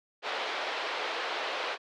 pink band-pass noise, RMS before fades -34 dBFS, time 0.22-1.78 s, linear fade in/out 50 ms, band 470 to 4000 Hz, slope 24 dB/octave, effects none

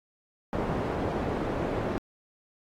white low-pass noise, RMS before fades -30 dBFS, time 0.53-1.98 s, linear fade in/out 0 ms, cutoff 570 Hz, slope 12 dB/octave, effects AAC 48 kbps

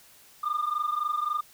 sine tone pair together, 1195 / 1218.7 Hz, D6 / D#6, +30 / -36 cents, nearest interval unison, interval 34 cents, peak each -27 dBFS, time 0.43-1.41 s, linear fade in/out 10 ms, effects tanh soft clip ceiling -22 dBFS + white hiss -55 dBFS RMS until 1.53 s

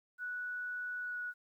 sine tone with pitch glide, 1475 to 1464.8 Hz, F#6 to F#6, -6 to -18 cents, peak -37 dBFS, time 0.18-1.34 s, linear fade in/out 50 ms, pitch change -12 cents, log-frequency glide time 1-1.18 s, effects 12-bit

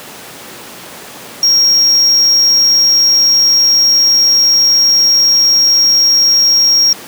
triangle tone, 5588 Hz, F8, in tune, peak -5 dBFS, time 1.43-6.93 s, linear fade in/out 2 ms, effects pink hiss -30 dBFS RMS until 7.07 s + high-pass 200 Hz 12 dB/octave

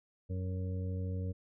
harmonic tone, 92.5 Hz, F#2, in tune, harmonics 1 / 2 / 3 / 5 / 6, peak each -34 / -43 / -48 / -47 / -53 dBFS, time 0.29-1.33 s, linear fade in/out 20 ms, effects none

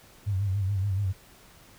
sine tone with vibrato, 98 Hz, G2, in tune, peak -24 dBFS, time 0.26-1.13 s, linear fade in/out 20 ms, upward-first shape sine, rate 7 Hz, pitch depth 86 cents each way, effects pink hiss -54 dBFS RMS until 1.78 s

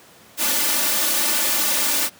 white noise with comb filter, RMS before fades -20 dBFS, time 0.37-2.1 s, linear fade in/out 50 ms, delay 3.4 ms, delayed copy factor +0.9, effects pink hiss -48 dBFS RMS until 2.19 s + high-pass 150 Hz 12 dB/octave

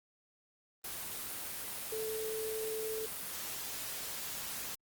sine tone in noise, 439 Hz, A4, 4 cents flat, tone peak -36 dBFS, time 1.92-3.06 s, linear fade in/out 5 ms, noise white, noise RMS -41 dBFS, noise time 0.84-4.75 s, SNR +2 dB, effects Opus 24 kbps

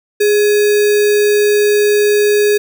sine tone with sample-and-hold, 415.3 Hz, G#4, in tune, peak -8 dBFS, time 0.2-2.58 s, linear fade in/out 10 ms, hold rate 2100 Hz, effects none

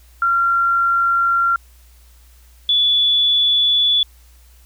sine tone pair in turn, 1376 / 3441 Hz, F6 / A7, -26 / -39 cents, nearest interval octave + major third, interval 1587 cents, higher second, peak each -13 / -12 dBFS, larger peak second, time 0.22-1.56 / 2.69-4.03 s, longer neither, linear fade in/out 2 ms, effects added 60 Hz sine -45 dBFS peak until 4.65 s + white hiss -54 dBFS RMS until 4.65 s

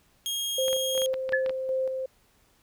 sawtooth tone, 3255 Hz, G#7, 36 cents flat, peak -25 dBFS, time 0.26-1.06 s, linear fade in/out 0 ms
sine tone with tremolo, 523.3 Hz, C5, in tune, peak -24 dBFS, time 0.58-2.06 s, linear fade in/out 5 ms, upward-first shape square, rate 2.7 Hz, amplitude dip 40%
clicks, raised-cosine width 0.3 ms, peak -21 dBFS, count 9, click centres 0.682 / 0.73 / 0.978 / 1.019 / 1.141 / 1.292 / 1.324 / 1.462 / 1.495 s
sine tone with exponential decay, 1719 Hz, A6, 41 cents flat, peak -19 dBFS, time 1.33-1.48 s, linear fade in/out 5 ms, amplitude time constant 32 ms
effects pink hiss -64 dBFS RMS until 2.62 s

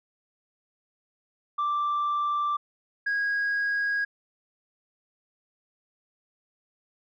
sine tone pair in turn, 1174.7 / 1644.4 Hz, D6 / G#6, 0 / -18 cents, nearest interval tritone, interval 582 cents, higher second, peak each -22 dBFS, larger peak neither, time 1.58-2.57 / 3.06-4.05 s, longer neither, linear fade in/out 10 ms, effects tanh soft clip ceiling -22 dBFS

